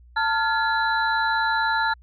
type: tone cluster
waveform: sine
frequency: 891 / 1397 / 1700 / 3992 Hz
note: A5 / F6 / G#6 / B7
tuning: +22 / 0 / +40 / +18 cents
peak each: -23 / -24 / -26 / -32 dBFS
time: 0.16-1.94 s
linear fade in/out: 10 ms
effects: added 60 Hz sine -47 dBFS peak until 2.02 s